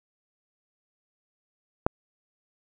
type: click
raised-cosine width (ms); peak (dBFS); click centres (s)
1; -6; 1.865
effects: none